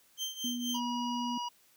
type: tone with tremolo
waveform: 30% pulse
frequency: 3136 Hz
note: G7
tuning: in tune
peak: -29 dBFS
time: 0.17-0.81 s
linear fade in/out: 50 ms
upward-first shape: triangle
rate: 4.2 Hz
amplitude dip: 85%
type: tone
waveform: sine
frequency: 242.1 Hz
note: B3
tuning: 34 cents flat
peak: -34 dBFS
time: 0.44-1.38 s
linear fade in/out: 5 ms
type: harmonic tone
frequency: 965 Hz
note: B5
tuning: 40 cents flat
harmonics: 1 / 3 / 5 / 6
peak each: -35 / -41 / -48 / -50 dBFS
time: 0.74-1.49 s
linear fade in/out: 10 ms
effects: white hiss -65 dBFS RMS until 1.76 s + high-pass 80 Hz 12 dB/octave